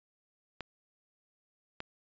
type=clicks; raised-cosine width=0.3 ms; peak=-22 dBFS; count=2; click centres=0.607 / 1.804 s; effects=resampled to 16000 Hz